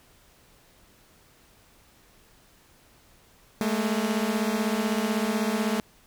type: beating tone pair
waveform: sawtooth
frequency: 209.1 / 225.1 Hz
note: G#3 / A3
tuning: +12 / +40 cents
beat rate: 16 Hz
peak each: -23 dBFS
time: 3.61-5.8 s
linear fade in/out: 0 ms
effects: pink hiss -58 dBFS RMS until 6.06 s